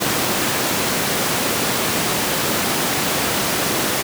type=high-pass noise; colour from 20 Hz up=pink; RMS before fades=-20 dBFS; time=0-4.03 s; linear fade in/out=20 ms; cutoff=170 Hz; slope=12 dB/octave; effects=none